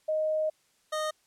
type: tone pair in turn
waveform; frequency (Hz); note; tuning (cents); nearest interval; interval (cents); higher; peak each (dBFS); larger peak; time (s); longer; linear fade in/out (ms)
sine / 25% pulse; 622.3 / 618; D#5 / D#5; 0 / -12; unison; 12; first; -25; neither; 0.08-0.5 / 0.92-1.11; first; 10
effects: white hiss -68 dBFS RMS until 1.26 s + low-pass 10000 Hz 12 dB/octave